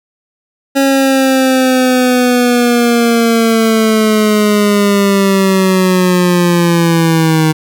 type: linear sweep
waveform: 25% pulse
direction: down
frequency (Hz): 274.4 to 156.3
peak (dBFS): -4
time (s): 0.75-7.53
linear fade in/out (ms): 20
effects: none